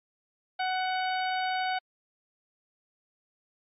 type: harmonic tone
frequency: 745 Hz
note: F#5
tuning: 12 cents sharp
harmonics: 1 / 2 / 3 / 4 / 5 / 6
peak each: -28 / -34 / -38 / -40 / -42 / -44 dBFS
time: 0.59-1.79 s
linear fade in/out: 10 ms
effects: MP3 32 kbps